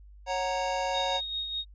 square chord, F# major, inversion second, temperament equal with one note detuned, 549.9 / 740 / 932.3 Hz, C#5 / F#5 / A#5, -14 / 0 / 0 cents, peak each -33 dBFS, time 0.26-1.21 s, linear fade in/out 50 ms
sine tone with tremolo, 3734 Hz, A#7, 2 cents sharp, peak -29 dBFS, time 0.92-1.65 s, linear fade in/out 50 ms, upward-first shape sine, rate 4.9 Hz, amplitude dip 45%
effects added 50 Hz sine -48 dBFS peak until 1.74 s + resampled to 16000 Hz

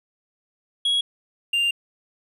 triangle tone pair in turn, 3322 / 2793 Hz, G#7 / F7, 0 / -1 cents, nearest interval minor third, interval 301 cents, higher first, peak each -17 dBFS, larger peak neither, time 0.85-1.01 / 1.53-1.71 s, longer second, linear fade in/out 5 ms, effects resampled to 32000 Hz

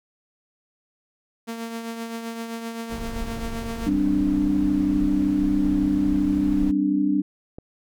sawtooth tone with tremolo, 229.2 Hz, A#3, 29 cents flat, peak -24 dBFS, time 1.47-3.9 s, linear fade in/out 20 ms, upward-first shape triangle, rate 7.7 Hz, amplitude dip 50%
brown noise, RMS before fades -32 dBFS, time 2.89-6.72 s, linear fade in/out 20 ms
sine chord, G suspended fourth, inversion none, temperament just, 196 / 261.3 / 294 Hz, G3 / C4 / D4, 0 / -2 / +2 cents, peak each -25 / -26 / -20 dBFS, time 3.86-7.22 s, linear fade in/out 10 ms
click, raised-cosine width 2 ms, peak -24 dBFS, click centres 7.585 s
effects none

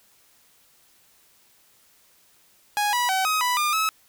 sawtooth tone with pitch steps, 829 / 976 / 760 / 1263 / 988 / 1205 / 1293 Hz, G#5 / B5 / F#5 / D#6 / B5 / D6 / E6, -3 / -21 / +46 / +26 / 0 / +44 / -34 cents, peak -17 dBFS, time 2.77-3.89 s, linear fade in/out 0 ms, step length 160 ms, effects white hiss -59 dBFS RMS until 4.08 s

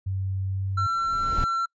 sine tone with pitch glide, 95.7 to 96.64 Hz, G2 to G2, -41 to -24 cents, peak -25 dBFS, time 0.06-0.87 s, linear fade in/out 10 ms, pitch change +17 cents, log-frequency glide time 0.48-0.66 s
brown noise with exponential growth, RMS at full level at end -25 dBFS, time 0.65-1.44 s, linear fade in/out 1 ms, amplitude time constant 170 ms
triangle tone, 1352 Hz, E6, 43 cents sharp, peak -21 dBFS, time 0.77-1.66 s, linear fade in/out 10 ms
effects noise-tail reverb RT60 0.1 s tail -26 dB re dry + resampled to 16000 Hz

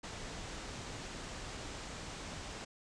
pink low-pass noise, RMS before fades -45 dBFS, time 0.03-2.65 s, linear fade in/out 10 ms, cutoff 8300 Hz, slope 48 dB/octave, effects none

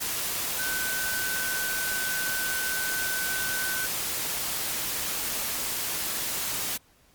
sine tone in noise, 1518 Hz, F#6, 44 cents sharp, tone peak -30 dBFS, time 0.58-3.87 s, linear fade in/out 20 ms, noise white, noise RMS -30 dBFS, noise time 0-6.78 s, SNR -3 dB, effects pink hiss -61 dBFS RMS until 7.14 s + Opus 48 kbps

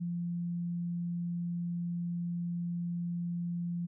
sine tone, 172.9 Hz, F3, 17 cents flat, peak -32 dBFS, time 0-3.87 s, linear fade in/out 20 ms, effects none

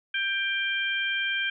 harmonic tone, 790 Hz, G5, 13 cents sharp, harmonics 2 / 3 / 4, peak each -28 / -30 / -31 dBFS, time 0.14-1.5 s, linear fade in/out 5 ms, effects none

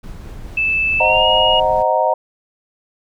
brown noise with tremolo, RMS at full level -30 dBFS, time 0.03-1.83 s, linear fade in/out 10 ms, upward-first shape triangle, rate 4.7 Hz, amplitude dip 25%
sine tone with pitch glide, 2631 to 2869 Hz, E7 to F7, -4 to +46 cents, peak -14 dBFS, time 0.57-1.6 s, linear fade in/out 5 ms, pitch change +150 cents, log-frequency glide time 0.98-1.26 s
sine chord, C half-diminished seventh, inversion none, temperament equal, 523.3 / 622.3 / 740 / 932.3 Hz, C5 / Eb5 / Gb5 / Bb5, 0 / 0 / 0 / 0 cents, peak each -20 / -17 / -19 / -17 dBFS, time 1-2.14 s, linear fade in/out 5 ms
effects none

